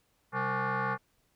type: tone with frequency modulation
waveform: sine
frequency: 130.81 Hz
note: C3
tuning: in tune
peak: -27 dBFS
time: 0.32-0.98 s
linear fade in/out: 50 ms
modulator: 327 Hz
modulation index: 4.6
effects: tanh soft clip ceiling -24 dBFS + pink hiss -72 dBFS RMS until 1.35 s